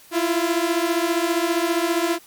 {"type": "beating tone pair", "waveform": "sawtooth", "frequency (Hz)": [331.3, 346.3], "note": ["E4", "F4"], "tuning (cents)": [9, -15], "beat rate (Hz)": 15, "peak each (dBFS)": -18, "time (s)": [0.11, 2.19], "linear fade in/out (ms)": 50, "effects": ["white hiss -49 dBFS RMS until 2.26 s", "MP3 96 kbps"]}